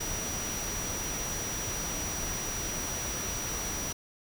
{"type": "tone in noise", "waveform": "sine", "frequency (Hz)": 5820, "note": "F#8", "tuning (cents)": -29, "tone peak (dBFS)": -35, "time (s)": [0, 3.93], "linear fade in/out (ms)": 10, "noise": "pink", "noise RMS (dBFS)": -36, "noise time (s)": [0, 3.93], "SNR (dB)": -2, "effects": []}